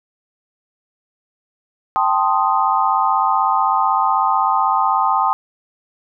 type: chord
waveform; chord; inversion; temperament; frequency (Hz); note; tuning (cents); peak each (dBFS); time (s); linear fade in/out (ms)
sine; A half-diminished seventh; third; equal; 784 / 880 / 1046.5 / 1244.5; G5 / A5 / C6 / Eb6; 0 / 0 / 0 / 0; -19; 1.96-5.33; 0
effects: none